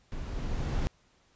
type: noise with level ramp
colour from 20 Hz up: brown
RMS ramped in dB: -37 to -28 dBFS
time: 0.12-0.87 s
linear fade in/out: 0 ms
effects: pink hiss -66 dBFS RMS until 1.35 s + resampled to 16000 Hz